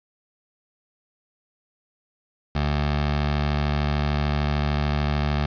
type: tone with notch filter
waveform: 15% pulse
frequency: 73.42 Hz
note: D2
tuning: in tune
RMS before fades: -23 dBFS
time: 2.55-5.46 s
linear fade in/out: 5 ms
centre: 280 Hz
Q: 1.7
effects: resampled to 11025 Hz + 7-bit